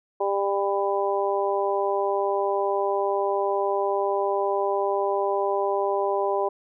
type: harmonic tone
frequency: 198.9 Hz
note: G3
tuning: 25 cents sharp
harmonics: 2 / 3 / 4 / 5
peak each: -25 / -27 / -28 / -29 dBFS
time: 0.2-6.49 s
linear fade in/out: 10 ms
effects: none